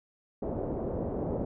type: low-pass noise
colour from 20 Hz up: white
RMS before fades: -33 dBFS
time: 0.42-1.45 s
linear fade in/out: 5 ms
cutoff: 590 Hz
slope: 24 dB/octave
effects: none